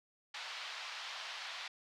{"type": "band-pass noise", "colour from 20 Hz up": "white", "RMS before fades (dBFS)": -45, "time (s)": [0.34, 1.68], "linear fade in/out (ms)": 5, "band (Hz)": [730, 4400], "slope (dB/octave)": 24, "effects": []}